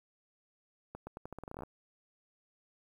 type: accelerating click train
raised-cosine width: 1 ms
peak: -29 dBFS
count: 15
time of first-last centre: 0.95-1.635 s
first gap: 120 ms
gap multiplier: 0.84
effects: 10-bit